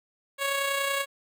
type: tone with amplitude modulation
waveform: 10% pulse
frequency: 554.4 Hz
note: C#5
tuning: in tune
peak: -16 dBFS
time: 0.38-1.06 s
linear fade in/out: 50 ms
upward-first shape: sine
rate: 30.6 Hz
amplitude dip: 35%
effects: none